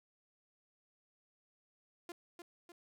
sawtooth tone with echo, 346.2 Hz, F4, 15 cents flat, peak -40 dBFS, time 2.09-2.12 s, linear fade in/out 2 ms, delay 300 ms, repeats 2, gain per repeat -5 dB, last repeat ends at 2.72 s, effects none

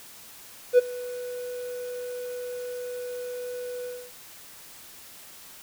triangle tone with ADSR envelope, 493.9 Hz, B4, in tune, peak -8 dBFS, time 0.73-4.12 s, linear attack 52 ms, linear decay 19 ms, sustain -22 dB, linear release 260 ms, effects tanh soft clip ceiling -5 dBFS + white hiss -47 dBFS RMS until 5.62 s

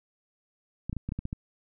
clicks, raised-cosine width 5 ms, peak -20 dBFS, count 8, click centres 0.896 / 0.929 / 0.967 / 1.09 / 1.121 / 1.19 / 1.254 / 1.329 s, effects none

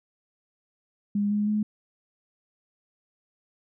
sine tone with pitch steps, 204.2 / 207.9 / 211.6 Hz, G#3 / G#3 / G#3, -29 / +2 / +33 cents, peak -22 dBFS, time 1.15-1.63 s, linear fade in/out 5 ms, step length 160 ms, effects none

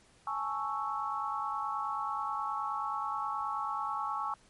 sine chord, A major seventh, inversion third, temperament equal, 830.6 / 880 / 1108.7 / 1318.5 Hz, G#5 / A5 / C#6 / E6, 0 / 0 / 0 / 0 cents, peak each -38 / -40 / -35 / -38 dBFS, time 0.27-4.34 s, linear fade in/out 2 ms, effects pink hiss -63 dBFS RMS until 4.49 s + MP3 48 kbps

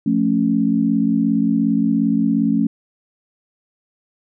sine chord, F augmented, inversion none, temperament equal, 174.61 / 220 / 277.2 Hz, F3 / A3 / C#4, 0 / 0 / 0 cents, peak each -22 / -17 / -18 dBFS, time 0.06-2.67 s, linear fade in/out 5 ms, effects none

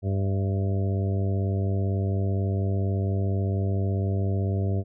harmonic tone with a mistuned harmonic, 98 Hz, G2, in tune, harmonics 1 / 2 / 3 / 4 / 5 / 6 / 7, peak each -23 / -32 / -37 / -35 / -40 / -41 / -40 dBFS, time 0.02-4.84 s, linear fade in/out 50 ms, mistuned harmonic 7, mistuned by -35 cents, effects none

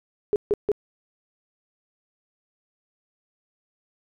sine tone bursts, 415.3 Hz, G#4, in tune, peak -17 dBFS, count 3, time 0.33-0.717 s, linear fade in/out 0 ms, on 29 ms, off 150 ms, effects none

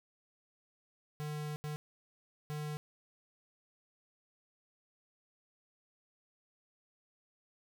square tone bursts at uneven times, 150.3 Hz, D3, 40 cents sharp, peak -38 dBFS, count 3, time 1.2-1.56 / 1.64-1.76 / 2.5-2.77 s, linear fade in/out 0 ms, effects none

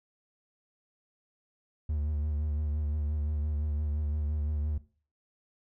triangle tone with vibrato, 74.9 Hz, D2, 35 cents sharp, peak -26 dBFS, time 1.89-4.78 s, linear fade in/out 5 ms, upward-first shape sine, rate 5.8 Hz, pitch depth 41 cents each way, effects noise-tail reverb RT60 0.4 s tail -17 dB re dry

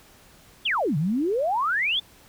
sine exponential two-way sweep, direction down then up, 3600 to 138.8 to 3600 Hz, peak -21 dBFS, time 0.65-2 s, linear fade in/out 10 ms, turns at 0.97 s, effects pink hiss -53 dBFS RMS until 2.28 s

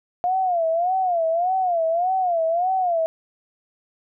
sine tone with vibrato, 702 Hz, F5, 9 cents sharp, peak -18 dBFS, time 0.24-3.06 s, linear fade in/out 0 ms, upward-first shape sine, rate 1.7 Hz, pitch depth 140 cents each way, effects none

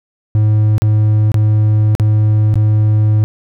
triangle tone with dropouts, 107 Hz, A2, 48 cents flat, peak -6 dBFS, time 0.35-3.24 s, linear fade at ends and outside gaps 0 ms, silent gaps 0.781-0.82 / 1.318-1.343 / 1.951-1.998 / 2.541-2.556 s, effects none

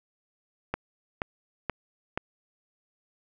click train, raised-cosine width 0.5 ms, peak -13 dBFS, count 4, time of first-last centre 0.74-2.175 s, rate 2.09 Hz, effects none

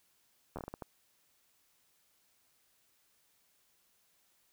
slowing click train, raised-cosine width 1 ms, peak -27 dBFS, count 8, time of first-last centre 0.56-0.822 s, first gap 11 ms, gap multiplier 1.4, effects white hiss -72 dBFS RMS until 4.52 s

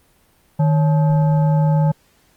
sine tone with frequency modulation, 154.4 Hz, D#3, 13 cents flat, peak -12 dBFS, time 0.59-1.92 s, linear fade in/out 10 ms, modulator 711 Hz, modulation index 0.42, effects pink hiss -57 dBFS RMS until 2.36 s + Opus 32 kbps

